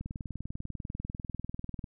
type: click train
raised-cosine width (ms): 5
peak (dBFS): -25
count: 38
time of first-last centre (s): 0.01-1.842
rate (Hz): 20.2
effects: none